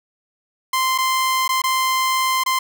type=tone with dropouts; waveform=sawtooth; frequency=1042 Hz; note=C6; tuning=7 cents flat; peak=-13 dBFS; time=0.73-2.59 s; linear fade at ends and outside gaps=5 ms; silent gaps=0.979-0.984 / 1.479-1.49 / 1.619-1.638 / 2.437-2.461 s; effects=none